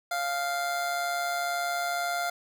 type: tone with amplitude modulation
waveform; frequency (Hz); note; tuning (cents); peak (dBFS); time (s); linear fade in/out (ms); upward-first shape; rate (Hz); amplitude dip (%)
25% pulse; 698; F5; -1; -22; 0.11-2.3; 5; sine; 142; 40
effects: none